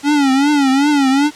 square tone with vibrato, 279.8 Hz, C#4, 16 cents sharp, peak -11 dBFS, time 0.03-1.31 s, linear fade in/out 50 ms, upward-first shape triangle, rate 2.6 Hz, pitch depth 130 cents each way, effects white hiss -37 dBFS RMS until 1.35 s + low-pass 7000 Hz 12 dB/octave

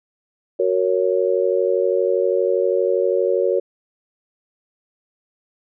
sine chord, F# major, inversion none, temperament just, 370 / 462.5 / 555 Hz, F#4 / A#4 / C#5, 0 / -14 / +2 cents, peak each -20 dBFS, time 0.59-3.6 s, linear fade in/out 10 ms, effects none

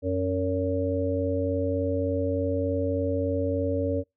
harmonic tone with a mistuned harmonic, 92.1 Hz, F#2, 7 cents flat, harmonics 1 / 3 / 5 / 6, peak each -29 / -29 / -29 / -29 dBFS, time 0.02-4.04 s, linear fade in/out 50 ms, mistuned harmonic 6, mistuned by +35 cents, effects noise-tail reverb RT60 0.2 s tail -25 dB re dry

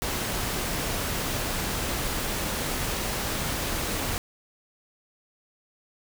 pink noise, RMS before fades -29 dBFS, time 0.02-4.18 s, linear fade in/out 0 ms, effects none

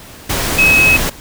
sine tone in noise, 2561 Hz, D#7, 49 cents sharp, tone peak -7 dBFS, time 0.58-0.97 s, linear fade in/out 10 ms, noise pink, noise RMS -17 dBFS, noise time 0.29-1.1 s, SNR +7 dB, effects pink hiss -36 dBFS RMS until 1.2 s

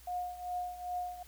sine tone with tremolo, 718 Hz, F5, 48 cents sharp, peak -32 dBFS, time 0.07-1.23 s, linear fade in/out 5 ms, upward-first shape triangle, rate 2.5 Hz, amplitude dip 80%, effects added 60 Hz sine -56 dBFS peak until 1.27 s + white hiss -59 dBFS RMS until 1.27 s

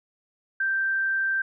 sine tone, 1568 Hz, G6, in tune, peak -22 dBFS, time 0.6-1.42 s, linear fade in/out 5 ms, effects none

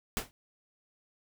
pink noise with exponential decay, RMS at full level -28 dBFS, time 0.17-0.31 s, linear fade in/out 0 ms, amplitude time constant 29 ms, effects none

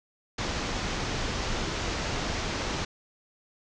pink low-pass noise, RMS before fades -31 dBFS, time 0.38-2.85 s, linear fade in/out 5 ms, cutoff 6700 Hz, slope 48 dB/octave, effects none

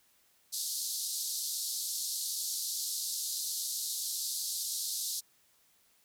pink band-pass noise, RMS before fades -36 dBFS, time 0.52-5.21 s, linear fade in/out 20 ms, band 4000 to 14000 Hz, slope 48 dB/octave, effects white hiss -68 dBFS RMS until 6.04 s

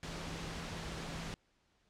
sine tone in noise, 164.81 Hz, E3, in tune, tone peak -47 dBFS, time 0.03-1.34 s, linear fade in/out 0 ms, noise pink, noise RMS -43 dBFS, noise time 0.03-1.34 s, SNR -7 dB, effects pink hiss -74 dBFS RMS until 1.89 s + low-pass 6000 Hz 12 dB/octave

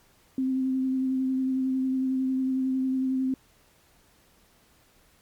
sine tone with vibrato, 261.6 Hz, C4, in tune, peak -23 dBFS, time 0.38-3.34 s, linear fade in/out 2 ms, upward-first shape sine, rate 11 Hz, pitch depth 16 cents each way, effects pink hiss -61 dBFS RMS until 5.21 s + MP3 96 kbps

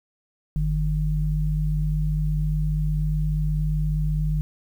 sine tone pair together, 48.29 / 153.3 Hz, G1 / D#3, -25 / -25 cents, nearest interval octave + minor sixth, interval 2000 cents, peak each -23 dBFS, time 0.56-4.41 s, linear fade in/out 0 ms, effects 9-bit

